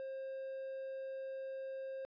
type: tone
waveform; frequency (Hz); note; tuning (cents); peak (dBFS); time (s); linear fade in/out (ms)
triangle; 533; C5; +32; -39; 0-2.05; 0
effects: resampled to 11025 Hz